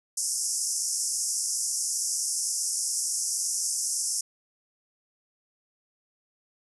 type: band-pass noise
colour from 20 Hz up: pink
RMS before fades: -29 dBFS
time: 0.17-4.21 s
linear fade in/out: 5 ms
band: 5200 to 11000 Hz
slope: 96 dB/octave
effects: none